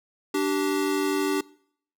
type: tone pair together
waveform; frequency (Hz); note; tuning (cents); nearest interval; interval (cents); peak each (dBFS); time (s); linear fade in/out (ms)
square; 293.7 / 386.1; D4 / G4; 0 / -26; perfect fourth; 474; -26; 0.34-1.41; 5
effects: noise-tail reverb RT60 0.6 s tail -22 dB re dry